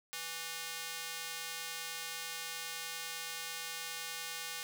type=tone with high-pass filter; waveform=square; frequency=164.81 Hz; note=E3; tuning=in tune; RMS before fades=-42 dBFS; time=0.13-4.63 s; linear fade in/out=0 ms; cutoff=2000 Hz; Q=0.57; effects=none